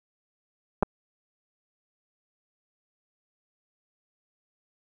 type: clicks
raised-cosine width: 1 ms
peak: -9 dBFS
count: 2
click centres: 0.826 / 0.831 s
effects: none